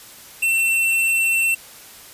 sine tone with tanh clipping, 2697 Hz, E7, 39 cents sharp, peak -17 dBFS, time 0.42-1.55 s, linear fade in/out 10 ms, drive 18 dB, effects white hiss -42 dBFS RMS until 2.13 s + resampled to 32000 Hz

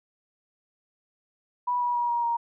sine tone with pitch steps, 980 / 969.3 / 958.7 / 948.3 / 937.9 Hz, B5 / B5 / A#5 / A#5 / A#5, -14 / -33 / +48 / +29 / +10 cents, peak -23 dBFS, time 1.67-2.37 s, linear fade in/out 10 ms, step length 140 ms, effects none

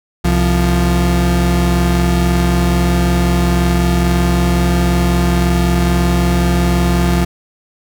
35% pulse tone pair together, 65.41 / 174.62 Hz, C2 / F3, 0 / 0 cents, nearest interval octave + perfect fourth, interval 1700 cents, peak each -12 dBFS, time 0.24-7.25 s, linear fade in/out 10 ms, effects none

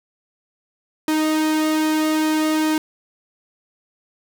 sawtooth tone with flanger, 311.1 Hz, D#4, in tune, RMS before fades -19 dBFS, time 1.08-2.78 s, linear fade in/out 2 ms, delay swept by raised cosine 1.4 to 2.02 ms, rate 2.5 Hz, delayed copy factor -0.6, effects none

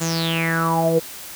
sawtooth tone with low-pass filter sweep, 164.81 Hz, E3, in tune, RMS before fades -20 dBFS, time 0-1 s, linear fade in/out 20 ms, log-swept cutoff 7500 to 450 Hz, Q 9.7, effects white hiss -36 dBFS RMS until 1.35 s

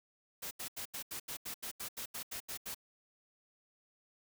white noise bursts, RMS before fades -42 dBFS, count 14, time 0.42-2.747 s, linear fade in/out 10 ms, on 91 ms, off 81 ms, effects none

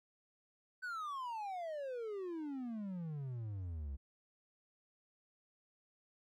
triangle exponential sweep, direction down, 1531 to 65.41 Hz, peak -38 dBFS, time 0.82-3.97 s, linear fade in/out 20 ms, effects none

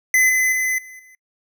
square tone with level steps, 2028 Hz, B6, 45 cents sharp, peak -13 / -16 / -19 / -38 / -46 dBFS, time 0.14-1.15 s, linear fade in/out 2 ms, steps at 0.29 / 0.52 / 0.78 / 0.99 s, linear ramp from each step 5 ms, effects noise-tail reverb RT60 0.1 s tail -24 dB re dry

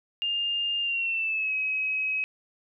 sine tone with pitch glide, 2811 to 2548 Hz, F7 to D#7, +11 to +41 cents, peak -25 dBFS, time 0.22-2.24 s, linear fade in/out 0 ms, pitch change -170 cents, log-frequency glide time 0.81-1.54 s, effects none

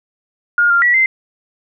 sine tone with pitch steps, 1422 / 1392 / 1939 / 2075 Hz, F6 / F6 / B6 / C7, +31 / -6 / -32 / -15 cents, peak -9 dBFS, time 0.58-1.06 s, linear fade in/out 2 ms, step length 120 ms, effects none

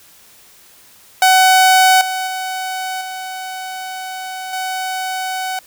sawtooth tone with level steps, 750 Hz, F#5, 23 cents sharp, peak -4 / -15 / -17 / -21 / -16 dBFS, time 1.22-5.59 s, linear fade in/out 2 ms, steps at 2.01 / 2.27 / 3.01 / 4.53 s, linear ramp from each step 2 ms, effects white hiss -46 dBFS RMS until 5.66 s

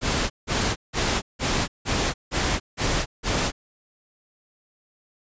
pink noise bursts, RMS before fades -23 dBFS, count 8, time 0.01-3.52 s, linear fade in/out 50 ms, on 290 ms, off 170 ms, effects resampled to 16000 Hz

